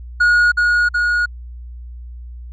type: tone with echo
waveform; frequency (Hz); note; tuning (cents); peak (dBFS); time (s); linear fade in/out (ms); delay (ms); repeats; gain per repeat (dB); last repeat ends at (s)
triangle; 1445; F#6; -41; -8; 0.2-0.52; 10; 370; 2; -2; 1.26
effects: added 60 Hz sine -30 dBFS peak until 2.52 s + resampled to 16000 Hz